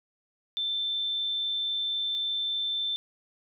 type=tone pair in turn; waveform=sine; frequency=3548 / 3548 Hz; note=A7 / A7; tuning=+14 / +14 cents; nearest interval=unison; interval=0 cents; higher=neither; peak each=-27 dBFS; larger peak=neither; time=0.57-2.15 / 2.15-2.96 s; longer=first; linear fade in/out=0 ms; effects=none